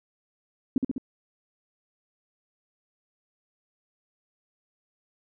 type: tone with echo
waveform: sine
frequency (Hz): 261.6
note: C4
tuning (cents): 0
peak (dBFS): -18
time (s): 0.76-0.78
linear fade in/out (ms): 2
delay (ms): 67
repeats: 3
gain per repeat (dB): -3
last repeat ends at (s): 0.981
effects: none

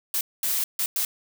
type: noise bursts at uneven times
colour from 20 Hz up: blue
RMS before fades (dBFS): -25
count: 4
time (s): 0.14-0.21 / 0.43-0.64 / 0.79-0.86 / 0.96-1.05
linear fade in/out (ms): 2
effects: none

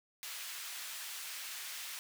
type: high-pass noise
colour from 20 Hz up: pink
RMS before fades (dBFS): -44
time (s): 0.23-1.99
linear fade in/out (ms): 0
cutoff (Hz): 1900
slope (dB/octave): 12
effects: none

